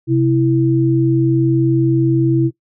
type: tone pair together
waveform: sine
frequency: 130.95 / 329.6 Hz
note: C3 / E4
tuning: +2 / 0 cents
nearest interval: octave + major third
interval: 1598 cents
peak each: -14 / -13 dBFS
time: 0.07-2.51 s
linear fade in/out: 50 ms
effects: noise-tail reverb RT60 0.1 s tail -17 dB re dry